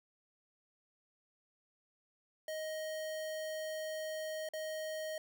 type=tone with dropouts; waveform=square; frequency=626 Hz; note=D#5; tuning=10 cents sharp; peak=-39 dBFS; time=2.48-5.18 s; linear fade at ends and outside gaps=2 ms; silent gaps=4.489-4.535 s; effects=none